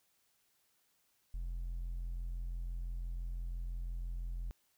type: tone with hard clipping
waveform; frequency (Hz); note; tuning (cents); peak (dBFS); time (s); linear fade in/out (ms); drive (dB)
triangle; 42.96; F1; -28; -36; 1.34-4.51; 0; 1
effects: white hiss -75 dBFS RMS until 4.77 s